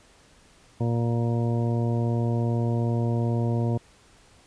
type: harmonic tone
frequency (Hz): 117.4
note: A#2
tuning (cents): +13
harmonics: 1 / 2 / 3 / 4 / 5 / 6 / 8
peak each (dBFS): -23 / -29 / -33 / -35 / -37 / -39 / -41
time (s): 0.8-3.78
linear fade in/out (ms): 10
effects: pink hiss -56 dBFS RMS until 4.46 s + resampled to 22050 Hz